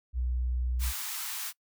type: tone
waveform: sine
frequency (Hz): 61.74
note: B1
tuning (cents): 0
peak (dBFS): -27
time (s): 0.13-0.93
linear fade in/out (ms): 50
type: high-pass noise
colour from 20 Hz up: white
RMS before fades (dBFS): -36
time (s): 0.79-1.53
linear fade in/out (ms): 50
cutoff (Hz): 820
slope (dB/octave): 48
effects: noise-tail reverb RT60 0.1 s tail -23 dB re dry